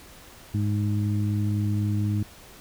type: harmonic tone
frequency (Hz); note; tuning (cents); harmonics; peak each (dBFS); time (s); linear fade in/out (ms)
103.83; G#2; 0; 1 / 2 / 3; -23 / -29 / -33; 0.54-2.23; 5
effects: pink hiss -48 dBFS RMS until 2.6 s